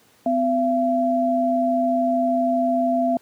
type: tone pair together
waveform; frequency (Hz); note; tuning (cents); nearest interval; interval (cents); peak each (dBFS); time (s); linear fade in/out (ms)
sine; 254.1 / 678.8; B3 / F5; +49 / -49; octave + perfect fourth; 1702; -21 / -19; 0.26-3.17; 2
effects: pink hiss -56 dBFS RMS until 3.21 s + high-pass 150 Hz 12 dB/octave

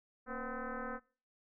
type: tone with frequency modulation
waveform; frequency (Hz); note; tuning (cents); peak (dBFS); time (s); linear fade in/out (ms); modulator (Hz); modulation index
sine; 523.3; C5; 0; -38; 0.26-1; 50; 252; 4.4
effects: noise-tail reverb RT60 0.4 s tail -25 dB re dry

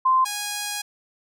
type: tone pair in turn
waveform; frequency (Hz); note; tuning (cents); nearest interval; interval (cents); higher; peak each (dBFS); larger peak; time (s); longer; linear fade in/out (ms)
sine / 5% pulse; 1040 / 825.4; C6 / G#5; -11 / -11; major third; 400; first; -15; neither; 0.05-0.25 / 0.25-0.82; second; 10
effects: none

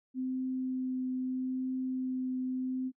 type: tone with vibrato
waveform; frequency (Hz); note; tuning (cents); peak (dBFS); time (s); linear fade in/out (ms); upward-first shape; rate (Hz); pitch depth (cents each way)
sine; 257.5; C4; -28; -31; 0.14-2.92; 50; triangle; 0.78; 10
effects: noise-tail reverb RT60 0.1 s tail -25 dB re dry

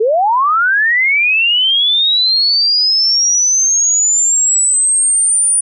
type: linear sweep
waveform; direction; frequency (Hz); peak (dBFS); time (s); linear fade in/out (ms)
sine; up; 410 to 9490; -9; 0-5.61; 10
effects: none

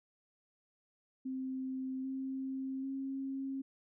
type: tone with pitch steps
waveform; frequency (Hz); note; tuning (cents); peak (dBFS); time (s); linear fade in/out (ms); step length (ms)
sine; 261.6 / 265.6 / 269.6; C4 / C4 / C#4; 0 / +26 / -48; -36; 1.25-3.62; 10; 790
effects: none

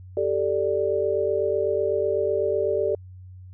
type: chord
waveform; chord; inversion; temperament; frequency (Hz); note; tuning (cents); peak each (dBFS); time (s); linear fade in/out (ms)
sine; G suspended second; none; equal; 392 / 440 / 587.3; G4 / A4 / D5; 0 / 0 / 0; -25; 0.17-2.95; 2
effects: added 92 Hz sine -40 dBFS peak until 3.53 s

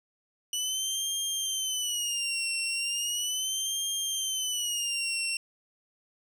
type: tone with vibrato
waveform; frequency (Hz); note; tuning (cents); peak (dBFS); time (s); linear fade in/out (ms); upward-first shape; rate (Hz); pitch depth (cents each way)
20% pulse; 2952; F#7; -5; -23; 0.53-5.37; 2; sine; 0.37; 140
effects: none

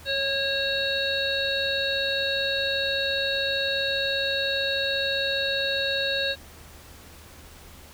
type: harmonic tone with a mistuned harmonic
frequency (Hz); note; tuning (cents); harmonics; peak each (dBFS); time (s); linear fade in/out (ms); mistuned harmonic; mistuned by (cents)
545; C#5; -29; 1 / 3 / 5 / 7 / 8; -29 / -29 / -33 / -28 / -32; 0.05-6.36; 50; 1; +19
effects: added 77 Hz sine -49 dBFS peak until 7.93 s + pink hiss -48 dBFS RMS until 7.93 s

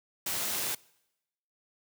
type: noise with amplitude modulation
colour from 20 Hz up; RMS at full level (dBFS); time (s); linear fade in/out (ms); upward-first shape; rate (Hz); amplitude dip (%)
white; -31; 0.26-0.75; 5; sine; 182; 30
effects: noise-tail reverb RT60 0.9 s tail -24 dB re dry + high-pass 100 Hz 12 dB/octave

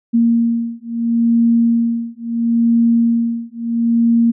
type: beating tone pair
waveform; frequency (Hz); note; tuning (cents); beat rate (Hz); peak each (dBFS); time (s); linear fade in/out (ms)
sine; 232.1 / 232.84; A#3 / A#3; -7 / -2; 0.74; -15; 0.13-4.32; 20
effects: none

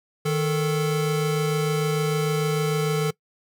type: tone pair together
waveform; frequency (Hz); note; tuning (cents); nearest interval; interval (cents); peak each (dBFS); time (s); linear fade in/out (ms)
square; 155.56 / 440; D#3 / A4; 0 / 0; octave + tritone; 1800; -24 / -25; 0.25-3.11; 10
effects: noise-tail reverb RT60 0.1 s tail -22 dB re dry

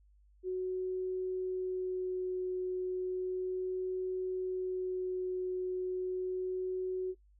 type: tone with vibrato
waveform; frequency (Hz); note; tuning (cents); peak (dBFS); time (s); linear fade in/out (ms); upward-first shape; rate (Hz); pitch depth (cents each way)
sine; 369.3; F#4; -3; -32; 0.43-7.15; 50; sine; 0.34; 8
effects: noise-tail reverb RT60 0.1 s tail -20 dB re dry + added 50 Hz sine -61 dBFS peak until 7.39 s

